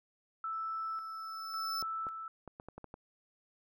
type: tone with tremolo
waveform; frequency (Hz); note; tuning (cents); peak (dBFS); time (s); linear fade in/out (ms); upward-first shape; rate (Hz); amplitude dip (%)
sine; 1318.5; E6; 0; -35; 0.44-2.28; 2; square; 0.91; 45
type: tone with exponential growth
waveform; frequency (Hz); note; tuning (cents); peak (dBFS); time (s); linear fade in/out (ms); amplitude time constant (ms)
45% pulse; 5274; E8; 0; -36; 0.53-1.82; 0; 280
type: clicks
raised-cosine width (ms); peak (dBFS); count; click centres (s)
1; -32; 8; 1.826 / 2.068 / 2.477 / 2.599 / 2.686 / 2.78 / 2.843 / 2.941
effects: none